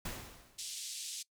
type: noise with exponential decay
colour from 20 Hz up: pink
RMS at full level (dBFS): -39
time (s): 0.05-0.79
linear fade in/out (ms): 5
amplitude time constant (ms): 160
type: band-pass noise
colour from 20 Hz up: white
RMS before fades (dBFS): -43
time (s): 0.58-1.23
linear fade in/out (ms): 10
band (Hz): 3100 to 8800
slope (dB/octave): 24
effects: noise-tail reverb RT60 0.1 s tail -21 dB re dry